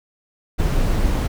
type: noise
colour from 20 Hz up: brown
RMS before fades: -18 dBFS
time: 0.58-1.28 s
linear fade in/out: 20 ms
effects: none